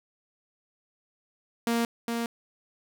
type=tone with echo; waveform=sawtooth; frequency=233.1 Hz; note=A#3; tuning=in tune; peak=-20 dBFS; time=1.67-1.85 s; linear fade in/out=2 ms; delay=410 ms; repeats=1; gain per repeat=-4 dB; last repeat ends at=2.26 s; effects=none

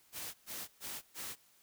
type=noise bursts; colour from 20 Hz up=white; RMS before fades=-43 dBFS; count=4; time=0.12-1.36 s; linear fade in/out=50 ms; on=220 ms; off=120 ms; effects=white hiss -67 dBFS RMS until 1.62 s

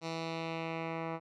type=tone with low-pass filter sweep; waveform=10% pulse; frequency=163.8 Hz; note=E3; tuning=11 cents flat; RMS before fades=-38 dBFS; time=0.01-1.2 s; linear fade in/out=50 ms; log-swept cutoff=5200 to 1600 Hz; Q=1.7; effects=none

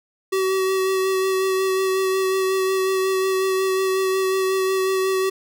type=tone with vibrato; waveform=square; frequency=380 Hz; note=F#4; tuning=46 cents sharp; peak=-19 dBFS; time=0.32-5.3 s; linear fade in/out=10 ms; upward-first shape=sine; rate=5.5 Hz; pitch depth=15 cents each way; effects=none

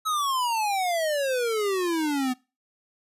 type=exponential sweep; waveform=square; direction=down; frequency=1299 to 248.5 Hz; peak=-24 dBFS; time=0.05-2.34 s; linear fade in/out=20 ms; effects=noise-tail reverb RT60 0.3 s tail -23 dB re dry + resampled to 32000 Hz

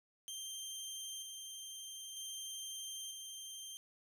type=tone with tremolo; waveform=20% pulse; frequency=3156 Hz; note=G7; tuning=11 cents sharp; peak=-38 dBFS; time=0.28-3.77 s; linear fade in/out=0 ms; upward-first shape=square; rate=0.53 Hz; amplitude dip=30%; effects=13-bit

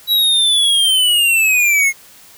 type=linear sweep; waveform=square; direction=down; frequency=3912 to 2140 Hz; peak=-11 dBFS; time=0.07-1.93 s; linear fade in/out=50 ms; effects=white hiss -43 dBFS RMS until 2.37 s

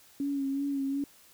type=tone with vibrato; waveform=sine; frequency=277.2 Hz; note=C#4; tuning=in tune; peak=-28 dBFS; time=0.2-1.04 s; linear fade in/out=2 ms; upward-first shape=sine; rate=2.7 Hz; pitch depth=35 cents each way; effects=white hiss -58 dBFS RMS until 1.33 s

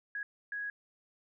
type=tone bursts at uneven times; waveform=sine; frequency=1661.2 Hz; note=G#6; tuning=in tune; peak=-35 dBFS; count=2; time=0.15-0.23 / 0.52-0.7 s; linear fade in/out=2 ms; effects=none

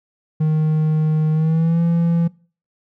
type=tone with pitch glide; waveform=triangle; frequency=155.56 to 168.66 Hz; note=D#3 to E3; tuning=0 to +40 cents; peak=-12 dBFS; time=0.4-2.28 s; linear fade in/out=10 ms; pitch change=+140 cents; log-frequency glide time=1.32-1.81 s; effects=noise-tail reverb RT60 0.4 s tail -22 dB re dry

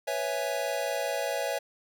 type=chord; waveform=square; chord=C# minor seventh; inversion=third; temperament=equal; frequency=493.9 / 554.4 / 659.3 / 830.6 Hz; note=B4 / C#5 / E5 / G#5; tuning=0 / 0 / 0 / 0 cents; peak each=-37 / -33 / -34 / -37 dBFS; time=0.07-1.59 s; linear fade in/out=10 ms; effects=none

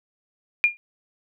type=tone with exponential decay; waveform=sine; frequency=2410 Hz; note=D7; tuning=44 cents sharp; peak=-10 dBFS; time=0.64-0.77 s; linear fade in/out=0 ms; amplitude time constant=27 ms; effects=none

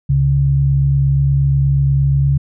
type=tone pair together; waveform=sine; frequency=69.56 / 138 Hz; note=C#2 / C#3; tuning=+7 / -7 cents; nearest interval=octave; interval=1186 cents; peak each=-18 / -11 dBFS; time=0.09-2.38 s; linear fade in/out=10 ms; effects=none

